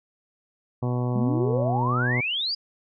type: harmonic tone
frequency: 123.47 Hz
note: B2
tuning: in tune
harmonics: 1 / 2 / 3 / 4 / 5 / 6 / 7 / 8 / 9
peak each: -24 / -30 / -34 / -36 / -38 / -40 / -41 / -42 / -43 dBFS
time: 0.82-2.21 s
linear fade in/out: 10 ms
type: exponential sweep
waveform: sine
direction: up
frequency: 195.2 to 4985 Hz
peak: -24 dBFS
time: 1.15-2.55 s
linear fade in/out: 10 ms
effects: none